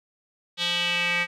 square tone with band-pass filter sweep, 174.61 Hz, F3, in tune, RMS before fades -25 dBFS, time 0.57-1.27 s, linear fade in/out 50 ms, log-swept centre 3500 to 2200 Hz, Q 4.2, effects none

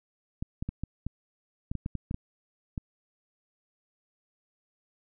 clicks, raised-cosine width 5 ms, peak -20 dBFS, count 12, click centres 0.425 / 0.625 / 0.69 / 0.836 / 1.066 / 1.715 / 1.753 / 1.861 / 1.953 / 2.111 / 2.144 / 2.778 s, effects none

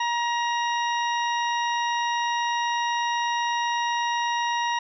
harmonic tone with a mistuned harmonic, 948 Hz, A#5, 29 cents sharp, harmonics 1 / 2 / 3 / 4 / 6, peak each -24 / -30 / -34 / -36 / -40 dBFS, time 0-4.79 s, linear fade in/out 5 ms, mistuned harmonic 3, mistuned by -17 cents, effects none

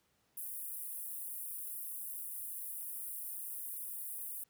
pink high-pass noise, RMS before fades -43 dBFS, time 0.37-4.44 s, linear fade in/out 5 ms, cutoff 9800 Hz, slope 48 dB/octave, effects pink hiss -75 dBFS RMS until 4.49 s + high-pass 80 Hz 12 dB/octave

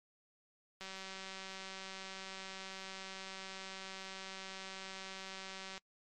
click train, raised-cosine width 0.2 ms, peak -29 dBFS, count 950, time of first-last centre 0.81-5.779 s, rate 191 Hz, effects noise-tail reverb RT60 0.1 s tail -26 dB re dry + MP3 64 kbps

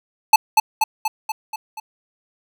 square tone with echo, 870 Hz, A5, 20 cents flat, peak -6 dBFS, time 0.33-0.36 s, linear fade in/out 5 ms, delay 240 ms, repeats 6, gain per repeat -4 dB, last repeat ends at 1.8 s, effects none

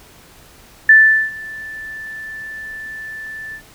sine tone with ADSR envelope, 1760 Hz, A6, in tune, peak -3 dBFS, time 0.89-3.62 s, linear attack 4 ms, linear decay 410 ms, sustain -24 dB, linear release 79 ms, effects pink hiss -45 dBFS RMS until 3.74 s

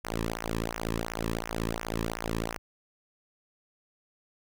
sawtooth tone with flanger, 56.1 Hz, A1, 34 cents sharp, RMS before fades -33 dBFS, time 0.04-2.58 s, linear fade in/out 5 ms, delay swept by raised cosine 0.23 to 1.43 ms, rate 2.8 Hz, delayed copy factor -0.95, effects none

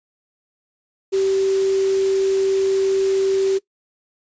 sine tone in noise, 386.8 Hz, G4, 23 cents flat, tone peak -15 dBFS, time 1.12-3.59 s, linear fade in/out 20 ms, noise white, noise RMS -33 dBFS, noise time 1.12-3.59 s, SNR +15 dB, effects noise-tail reverb RT60 0.1 s tail -19 dB re dry + resampled to 16000 Hz

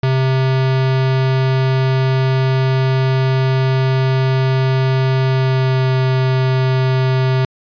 square tone with pitch glide, 131.6 to 130.46 Hz, C3 to C3, +10 to -5 cents, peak -13 dBFS, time 0.03-7.45 s, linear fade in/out 2 ms, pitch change -15 cents, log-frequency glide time 5.26-5.92 s, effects resampled to 11025 Hz

